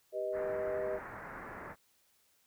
sine chord, G augmented, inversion none, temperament equal with one note detuned, 392 / 491.3 / 622.3 Hz, G4 / B4 / D#5, 0 / -9 / 0 cents, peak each -39 / -40 / -35 dBFS, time 0.12-1 s, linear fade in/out 50 ms
white low-pass noise, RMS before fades -46 dBFS, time 0.32-1.76 s, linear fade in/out 50 ms, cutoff 1900 Hz, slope 48 dB/octave
effects white hiss -71 dBFS RMS until 2.46 s

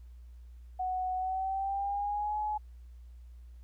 sine tone with pitch glide, 741 to 846.3 Hz, F#5 to G#5, +2 to +32 cents, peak -30 dBFS, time 0.79-2.58 s, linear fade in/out 10 ms, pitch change +230 cents, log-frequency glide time 1.16-2.37 s, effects added 60 Hz sine -47 dBFS peak until 3.63 s + pink hiss -74 dBFS RMS until 3.63 s

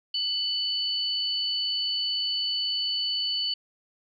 sine tone pair together, 2984 / 4471 Hz, F#7 / C#8, +14 / +14 cents, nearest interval perfect fifth, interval 700 cents, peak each -28 / -28 dBFS, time 0.14-3.54 s, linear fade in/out 5 ms, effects none

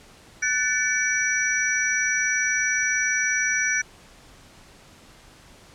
sine tone cluster, 1500 / 1757 / 2280 / 5840 Hz, F#6 / A6 / C#7 / F#8, +23 / -3 / +48 / -24 cents, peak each -26 dBFS, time 0.42-3.82 s, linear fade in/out 10 ms, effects pink hiss -50 dBFS RMS until 5.74 s + low-pass 9000 Hz 12 dB/octave

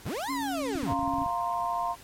35% pulse linear two-way sweep, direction up then down, 44.36 to 1068 to 64.9 Hz, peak -29 dBFS, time 0.05-0.94 s, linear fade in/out 10 ms, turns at 0.31 s
sine tone, 277.2 Hz, C#4, in tune, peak -31 dBFS, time 0.28-1.25 s, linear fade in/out 20 ms
clicks, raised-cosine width 5 ms, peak -27 dBFS, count 10, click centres 0.755 / 0.831 / 0.925 / 0.992 / 1.03 / 1.078 / 1.138 / 1.184 / 1.218 / 1.262 s
sine chord, F suspended fourth, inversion none, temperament just, 698.5 / 931.3 / 1047.7 Hz, F5 / Bb5 / C6, 0 / -2 / +2 cents, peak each -31 dBFS, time 0.86-1.96 s, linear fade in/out 50 ms
effects pink hiss -50 dBFS RMS until 2.03 s + MP3 64 kbps

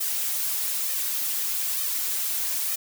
blue noise with flanger, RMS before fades -27 dBFS, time 0-2.76 s, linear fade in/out 10 ms, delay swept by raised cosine 1.6 to 7.2 ms, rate 1.1 Hz, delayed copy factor +0.8, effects none

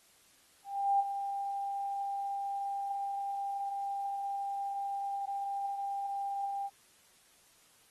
sine tone with ADSR envelope, 796 Hz, G5, 26 cents sharp, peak -23 dBFS, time 0.64-6.7 s, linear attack 370 ms, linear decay 19 ms, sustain -10 dB, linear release 45 ms, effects white hiss -64 dBFS RMS until 7.9 s + AAC 32 kbps

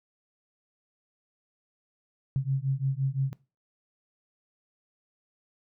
sine beating tone pair, 132.4 / 138.2 Hz, C3 / C#3, +21 / -5 cents, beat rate 5.8 Hz, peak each -28 dBFS, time 2.36-3.33 s, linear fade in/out 0 ms, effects noise-tail reverb RT60 0.3 s tail -20 dB re dry

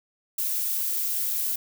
violet noise, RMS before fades -27 dBFS, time 0.38-1.56 s, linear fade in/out 5 ms, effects none

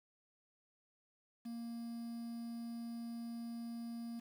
triangle tone with quantisation, 233.1 Hz, A#3, in tune, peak -40 dBFS, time 1.45-4.2 s, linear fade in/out 10 ms, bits 10, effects none

